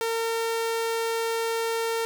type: tone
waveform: sawtooth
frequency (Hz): 456.1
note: A#4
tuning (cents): -38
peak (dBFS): -21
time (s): 0.01-2.05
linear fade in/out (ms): 0
effects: none